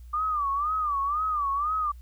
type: tone with vibrato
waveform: sine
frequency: 1186 Hz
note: D6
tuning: 17 cents sharp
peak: -24 dBFS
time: 0.13-1.92 s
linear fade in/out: 10 ms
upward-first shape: sine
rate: 2 Hz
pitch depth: 130 cents each way
effects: added 60 Hz sine -42 dBFS peak until 2.01 s + white hiss -66 dBFS RMS until 2.01 s